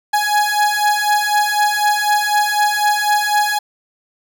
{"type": "beating tone pair", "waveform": "30% pulse", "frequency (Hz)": [833, 837], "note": ["G#5", "G#5"], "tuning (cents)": [5, 13], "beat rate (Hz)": 4, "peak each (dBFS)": -14, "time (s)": [0.13, 3.59], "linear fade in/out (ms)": 10, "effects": []}